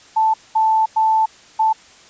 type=tone bursts at uneven times; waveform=sine; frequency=880 Hz; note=A5; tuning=in tune; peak=-12 dBFS; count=4; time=0.16-0.34 / 0.55-0.86 / 0.96-1.26 / 1.59-1.73 s; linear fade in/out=10 ms; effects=white hiss -46 dBFS RMS until 2.09 s + resampled to 16000 Hz